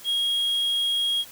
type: tone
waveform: triangle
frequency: 3278 Hz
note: G#7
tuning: 23 cents flat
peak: -20 dBFS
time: 0.04-1.25 s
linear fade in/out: 50 ms
effects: white hiss -45 dBFS RMS until 1.31 s